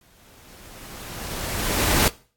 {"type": "noise with exponential growth", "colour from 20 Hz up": "pink", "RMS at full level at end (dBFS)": -17, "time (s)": [0.01, 2.08], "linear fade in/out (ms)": 1, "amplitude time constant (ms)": 450, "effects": ["noise-tail reverb RT60 0.4 s tail -20 dB re dry", "AAC 64 kbps"]}